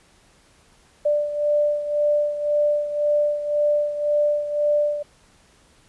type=beating tone pair; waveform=sine; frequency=590 / 591.9 Hz; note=D5 / D5; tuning=+8 / +13 cents; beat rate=1.9 Hz; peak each=-19 / -25 dBFS; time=1.05-5.03 s; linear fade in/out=10 ms; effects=pink hiss -56 dBFS RMS until 5.88 s + resampled to 24000 Hz